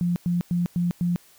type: tone bursts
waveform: sine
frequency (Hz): 174.61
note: F3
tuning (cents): 0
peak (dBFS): -20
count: 5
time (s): 0.01-1.16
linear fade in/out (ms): 0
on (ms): 150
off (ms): 100
effects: white hiss -55 dBFS RMS until 1.38 s